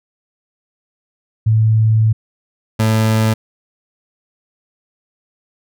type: tone pair in turn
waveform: sine / 30% pulse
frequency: 110.2 / 110.2 Hz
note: A2 / A2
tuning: +3 / +3 cents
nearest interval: unison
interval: 0 cents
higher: neither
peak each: -9 dBFS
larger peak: neither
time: 1.46-2.13 / 2.79-3.34 s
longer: first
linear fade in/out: 10 ms
effects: none